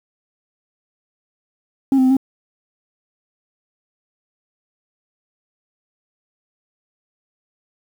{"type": "tone with pitch steps", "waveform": "sine", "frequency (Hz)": [270.5, 259.9, 258.3, 266.9], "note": ["C#4", "C4", "C4", "C4"], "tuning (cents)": [-42, -11, -22, 35], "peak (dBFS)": -8, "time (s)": [1.92, 2.168], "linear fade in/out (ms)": 2, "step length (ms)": 62, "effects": ["tanh soft clip ceiling -10 dBFS", "7-bit"]}